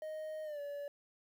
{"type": "tone with pitch glide", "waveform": "triangle", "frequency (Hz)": [622.3, 574], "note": ["D#5", "D5"], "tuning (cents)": [0, -40], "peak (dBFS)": -38, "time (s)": [0.02, 0.88], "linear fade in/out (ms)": 2, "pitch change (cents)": -140, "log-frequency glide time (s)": [0.44, 0.6], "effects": ["11-bit"]}